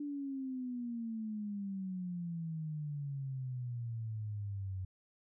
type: exponential sweep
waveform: sine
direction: down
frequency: 293.7 to 92.5 Hz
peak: -37 dBFS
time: 0-4.85 s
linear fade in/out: 5 ms
effects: none